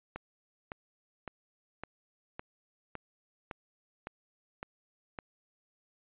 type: click train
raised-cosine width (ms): 0.5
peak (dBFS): -24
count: 10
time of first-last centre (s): 0.16-5.188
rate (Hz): 1.79
effects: resampled to 8000 Hz